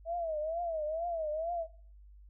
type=tone with vibrato; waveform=sine; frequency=648 Hz; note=E5; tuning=30 cents flat; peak=-32 dBFS; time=0.05-1.67 s; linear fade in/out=50 ms; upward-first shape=triangle; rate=2.2 Hz; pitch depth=150 cents each way; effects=noise-tail reverb RT60 0.5 s tail -22 dB re dry + added 50 Hz sine -52 dBFS peak until 2.29 s